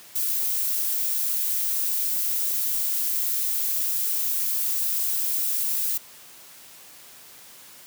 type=noise; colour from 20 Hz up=violet; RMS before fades=-25 dBFS; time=0.15-5.98 s; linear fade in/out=10 ms; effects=white hiss -47 dBFS RMS until 7.86 s + high-pass 100 Hz 12 dB/octave